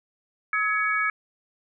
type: tone cluster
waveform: sine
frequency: 1283 / 1676 / 2243 Hz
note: E6 / G#6 / C#7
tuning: -47 / +15 / +20 cents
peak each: -26 dBFS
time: 0.53-1.1 s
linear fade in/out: 2 ms
effects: none